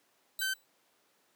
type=tone with exponential decay; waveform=5% pulse; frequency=3951 Hz; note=B7; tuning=in tune; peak=-25 dBFS; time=0.39-0.65 s; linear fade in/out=2 ms; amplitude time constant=55 ms
type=tone; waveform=sawtooth; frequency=1544 Hz; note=G6; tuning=27 cents flat; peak=-27 dBFS; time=0.41-0.54 s; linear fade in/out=10 ms
effects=pink hiss -70 dBFS RMS until 1.35 s + high-pass 300 Hz 12 dB/octave